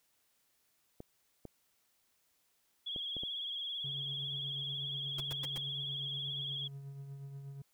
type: clicks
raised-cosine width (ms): 2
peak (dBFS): -32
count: 5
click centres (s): 1.004 / 1.453 / 2.962 / 3.167 / 3.235
type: tone with vibrato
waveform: sine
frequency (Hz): 3322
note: G#7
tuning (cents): 0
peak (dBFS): -37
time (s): 2.86-6.68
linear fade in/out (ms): 10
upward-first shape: triangle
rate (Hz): 18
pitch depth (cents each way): 67
type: tone with tremolo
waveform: triangle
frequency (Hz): 138.59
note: C#3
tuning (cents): 0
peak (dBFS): -40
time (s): 3.84-7.62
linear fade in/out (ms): 5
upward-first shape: triangle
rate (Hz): 8.3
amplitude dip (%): 45
type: noise bursts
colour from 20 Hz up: pink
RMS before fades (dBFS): -44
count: 4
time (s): 5.18-5.58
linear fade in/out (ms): 5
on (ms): 25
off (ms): 100
effects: white hiss -75 dBFS RMS until 7.73 s